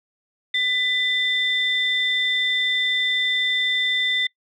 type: tone pair together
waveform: sine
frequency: 2000 / 3564 Hz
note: B6 / A7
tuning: +21 / +22 cents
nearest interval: minor seventh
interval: 1001 cents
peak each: -21 dBFS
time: 0.54-4.27 s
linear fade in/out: 5 ms
effects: noise-tail reverb RT60 0.1 s tail -23 dB re dry + tanh soft clip ceiling -11 dBFS